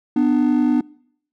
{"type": "tone pair together", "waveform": "triangle", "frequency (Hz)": [247.9, 298.5], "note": ["B3", "D4"], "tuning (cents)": [7, 28], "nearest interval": "minor third", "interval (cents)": 321, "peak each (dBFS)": -14, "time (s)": [0.16, 0.81], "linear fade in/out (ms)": 5, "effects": ["noise-tail reverb RT60 0.7 s tail -26 dB re dry", "tanh soft clip ceiling -6 dBFS"]}